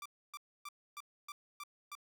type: tone bursts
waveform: sawtooth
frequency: 1174.7 Hz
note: D6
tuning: in tune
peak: -40 dBFS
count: 7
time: 0.02-1.952 s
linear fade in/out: 2 ms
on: 36 ms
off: 280 ms
effects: none